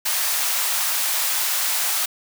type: high-pass noise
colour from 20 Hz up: white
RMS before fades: -22 dBFS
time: 0.05-2.06 s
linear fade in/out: 10 ms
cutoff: 660 Hz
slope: 24 dB/octave
effects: none